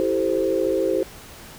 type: chord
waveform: sine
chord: A minor seventh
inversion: second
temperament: equal with one note detuned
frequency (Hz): 329.6 / 386.4 / 440 / 523.3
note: E4 / G4 / A4 / C5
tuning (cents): 0 / -25 / 0 / 0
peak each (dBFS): -25 / -23 / -27 / -23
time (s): 0-1.03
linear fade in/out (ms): 0
effects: pink hiss -42 dBFS RMS until 1.58 s